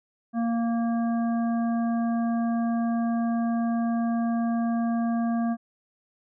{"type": "harmonic tone", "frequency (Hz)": 231.9, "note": "A#3", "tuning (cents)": -9, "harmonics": [1, 3, 5, 7], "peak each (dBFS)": [-23, -32, -40, -44], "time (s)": [0.33, 5.57], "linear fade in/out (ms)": 50, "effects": []}